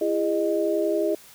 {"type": "tone cluster", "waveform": "sine", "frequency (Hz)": [335.3, 406.5, 616], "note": ["E4", "G#4", "D#5"], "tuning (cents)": [30, -37, -17], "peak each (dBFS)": -25, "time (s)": [0.01, 1.15], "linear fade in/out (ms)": 5, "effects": ["white hiss -49 dBFS RMS until 1.34 s"]}